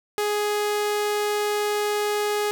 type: tone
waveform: sawtooth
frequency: 416.5 Hz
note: G#4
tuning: 5 cents sharp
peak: -18 dBFS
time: 0.18-2.51 s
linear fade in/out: 0 ms
effects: none